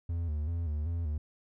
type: tone with vibrato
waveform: triangle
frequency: 79.9 Hz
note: D#2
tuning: 47 cents sharp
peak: -28 dBFS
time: 0.09-1.18 s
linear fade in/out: 5 ms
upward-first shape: square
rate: 2.6 Hz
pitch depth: 100 cents each way
effects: none